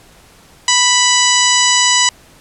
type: harmonic tone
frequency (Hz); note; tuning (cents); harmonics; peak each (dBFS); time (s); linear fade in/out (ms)
987.8; B5; 0; 1 / 2 / 3 / 4 / 5 / 6 / 7 / 8; -17 / -17 / -16 / -19 / -19 / -18 / -18 / -18; 0.68-2.09; 2
effects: pink hiss -45 dBFS RMS until 2.4 s + low-pass 12000 Hz 12 dB/octave